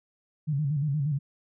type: tone with vibrato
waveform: sine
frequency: 145.5 Hz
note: D3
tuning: 16 cents flat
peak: -24 dBFS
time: 0.47-1.19 s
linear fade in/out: 20 ms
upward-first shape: square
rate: 8.5 Hz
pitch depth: 91 cents each way
effects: none